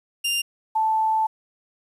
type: tone pair in turn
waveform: sawtooth / sine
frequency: 2794 / 878.2 Hz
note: F7 / A5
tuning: 0 / -4 cents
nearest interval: octave + minor sixth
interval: 2004 cents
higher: first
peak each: -18 dBFS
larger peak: neither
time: 0.24-0.42 / 0.75-1.27 s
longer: second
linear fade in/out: 10 ms
effects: resampled to 32000 Hz + 9-bit